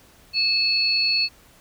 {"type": "tone pair together", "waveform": "sine", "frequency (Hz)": [2610, 4385], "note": ["E7", "C#8"], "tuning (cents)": [-18, -20], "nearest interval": "major sixth", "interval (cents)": 898, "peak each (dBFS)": [-24, -19], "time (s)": [0.33, 1.29], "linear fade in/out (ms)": 50, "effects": ["pink hiss -53 dBFS RMS until 1.6 s"]}